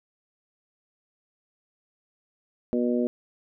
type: harmonic tone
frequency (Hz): 121.6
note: B2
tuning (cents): -26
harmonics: 2 / 3 / 4 / 5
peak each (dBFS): -24 / -28 / -30 / -32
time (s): 2.73-3.07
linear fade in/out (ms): 0
effects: none